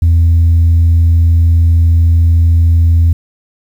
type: tone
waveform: sine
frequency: 83.4 Hz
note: E2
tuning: 21 cents sharp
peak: -3 dBFS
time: 0.02-3.13 s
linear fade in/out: 5 ms
effects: tanh soft clip ceiling -3 dBFS + 7-bit